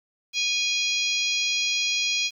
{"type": "harmonic tone with a mistuned harmonic", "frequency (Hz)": 823, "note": "G#5", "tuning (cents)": -16, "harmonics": [3, 4, 5, 6, 7, 8], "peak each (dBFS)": [-26, -28, -30, -32, -33, -34], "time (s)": [0.33, 2.31], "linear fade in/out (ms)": 50, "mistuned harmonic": 7, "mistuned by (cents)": -19, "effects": ["9-bit"]}